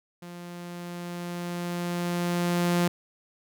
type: tone with level ramp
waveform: sawtooth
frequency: 174.61 Hz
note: F3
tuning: in tune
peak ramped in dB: -36 to -17 dBFS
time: 0.22-2.88 s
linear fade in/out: 5 ms
effects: none